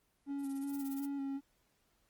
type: tone with vibrato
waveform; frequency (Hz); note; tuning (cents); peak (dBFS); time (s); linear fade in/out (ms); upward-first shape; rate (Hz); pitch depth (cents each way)
triangle; 277.2; C#4; 0; -34; 0.26-1.41; 50; square; 2.7; 20
type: noise with tremolo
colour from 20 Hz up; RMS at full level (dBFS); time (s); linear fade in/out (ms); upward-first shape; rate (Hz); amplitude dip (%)
violet; -47; 0.38-1.09; 50; sine; 17; 85
effects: pink hiss -75 dBFS RMS until 2.09 s + Opus 24 kbps